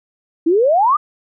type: exponential sweep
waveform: sine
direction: up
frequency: 311 to 1251 Hz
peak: -10 dBFS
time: 0.46-0.97 s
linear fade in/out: 10 ms
effects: none